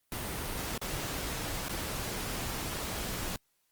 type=noise with dropouts; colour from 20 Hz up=pink; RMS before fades=-36 dBFS; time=0.12-3.36 s; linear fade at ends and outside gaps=1 ms; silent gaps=0.778-0.816 / 1.684-1.694 s; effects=white hiss -75 dBFS RMS until 3.71 s + Opus 32 kbps